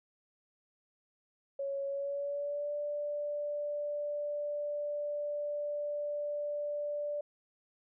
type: tone with pitch glide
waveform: sine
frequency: 554.4 to 586.7 Hz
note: C#5 to D5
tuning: 0 to -2 cents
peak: -33 dBFS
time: 1.59-7.21 s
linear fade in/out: 5 ms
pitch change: +98 cents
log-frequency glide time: 1.86-2.73 s
effects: none